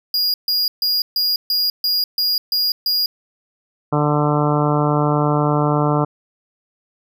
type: tone bursts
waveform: square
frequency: 4860 Hz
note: D#8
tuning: 42 cents flat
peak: -16 dBFS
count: 9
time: 0.14-3.06 s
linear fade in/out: 2 ms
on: 200 ms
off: 140 ms
type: harmonic tone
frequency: 148.2 Hz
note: D3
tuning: 16 cents sharp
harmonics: 1 / 2 / 3 / 4 / 5 / 6 / 7 / 8 / 9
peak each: -18 / -21 / -23 / -24 / -25 / -26 / -26 / -27 / -28 dBFS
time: 3.92-6.05 s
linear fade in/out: 10 ms
effects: none